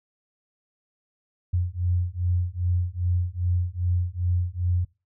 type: beating tone pair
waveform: sine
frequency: 87.7 / 90.2 Hz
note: F2 / F#2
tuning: +8 / -44 cents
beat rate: 2.5 Hz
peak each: -25 dBFS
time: 1.53-4.85 s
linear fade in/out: 10 ms
effects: noise-tail reverb RT60 0.3 s tail -23 dB re dry